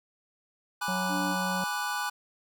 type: chord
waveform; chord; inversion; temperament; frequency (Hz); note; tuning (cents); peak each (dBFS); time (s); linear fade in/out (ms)
square; G# half-diminished seventh; none; equal; 830.6 / 987.8 / 1174.7 / 1480; G#5 / B5 / D6 / F#6; 0 / 0 / 0 / 0; -36 / -37 / -37 / -34; 0.81-2.1; 10
type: harmonic tone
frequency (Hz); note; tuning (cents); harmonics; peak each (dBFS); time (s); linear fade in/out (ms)
184.7; F#3; -3; 1 / 3 / 4 / 5; -32 / -38 / -43 / -40; 0.88-1.64; 2
type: tone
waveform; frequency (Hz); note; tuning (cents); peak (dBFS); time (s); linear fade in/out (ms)
sine; 290.2; D4; -21; -32; 1.08-1.36; 50
effects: none